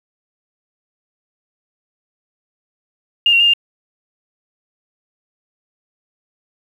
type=tone with pitch steps; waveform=sine; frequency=2824 / 2749 / 2821 / 2800 Hz; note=F7 / F7 / F7 / F7; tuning=+19 / -28 / +17 / +4 cents; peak=-9 dBFS; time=3.26-3.536 s; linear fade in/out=2 ms; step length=69 ms; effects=7-bit

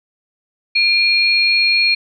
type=tone pair together; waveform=sine; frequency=2400 / 4276 Hz; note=D7 / C8; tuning=+37 / +37 cents; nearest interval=minor seventh; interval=1000 cents; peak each=-13 / -15 dBFS; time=0.75-1.95 s; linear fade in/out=10 ms; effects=none

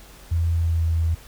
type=tone with pitch glide; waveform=sine; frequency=83.6 to 82.02 Hz; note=E2 to E2; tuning=+25 to -8 cents; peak=-18 dBFS; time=0.31-1.15 s; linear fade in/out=10 ms; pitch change=-33 cents; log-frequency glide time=0.57-0.87 s; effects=added 48 Hz sine -47 dBFS peak until 1.27 s + pink hiss -47 dBFS RMS until 1.27 s

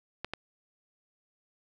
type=clicks; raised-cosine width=0.3 ms; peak=-18 dBFS; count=2; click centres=0.246 / 0.336 s; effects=none

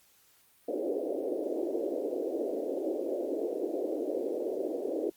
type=band-pass noise; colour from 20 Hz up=pink; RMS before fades=-33 dBFS; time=0.68-5.1 s; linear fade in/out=5 ms; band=300 to 590 Hz; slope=48 dB/octave; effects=white hiss -64 dBFS RMS until 5.16 s + Opus 48 kbps

